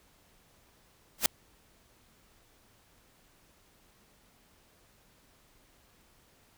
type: noise with exponential growth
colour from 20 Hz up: white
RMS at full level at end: -19 dBFS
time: 1.18-1.26 s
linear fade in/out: 2 ms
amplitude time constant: 16 ms
effects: pink hiss -64 dBFS RMS until 6.57 s